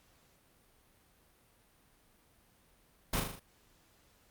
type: noise with echo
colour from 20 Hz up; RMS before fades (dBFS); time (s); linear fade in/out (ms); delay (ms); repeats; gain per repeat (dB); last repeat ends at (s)
pink; -32; 3.13-3.2; 5; 39; 5; -4; 3.395
effects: pink hiss -67 dBFS RMS until 4.3 s + Opus 48 kbps